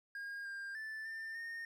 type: tone with pitch steps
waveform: triangle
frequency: 1623 / 1600 / 1758 / 1793 / 1836 Hz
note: G#6 / G6 / A6 / A6 / A#6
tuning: -40 / +35 / -2 / +32 / -27 cents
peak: -40 dBFS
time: 0.15-1.65 s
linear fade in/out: 2 ms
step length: 300 ms
effects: none